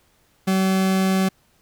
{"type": "tone", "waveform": "40% pulse", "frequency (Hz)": 190, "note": "F#3", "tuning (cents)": 46, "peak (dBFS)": -16, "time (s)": [0.47, 1.29], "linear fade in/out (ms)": 10, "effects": ["pink hiss -61 dBFS RMS until 1.61 s"]}